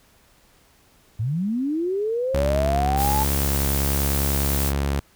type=linear sweep; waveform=sine; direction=up; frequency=99.6 to 880 Hz; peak=-21 dBFS; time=1.19-3.24 s; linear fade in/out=10 ms
type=tone; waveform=sawtooth; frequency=70 Hz; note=C#2; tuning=18 cents sharp; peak=-17 dBFS; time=2.34-5 s; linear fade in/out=5 ms
type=noise; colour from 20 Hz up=blue; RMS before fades=-27 dBFS; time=2.96-4.73 s; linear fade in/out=50 ms
effects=pink hiss -57 dBFS RMS until 5.15 s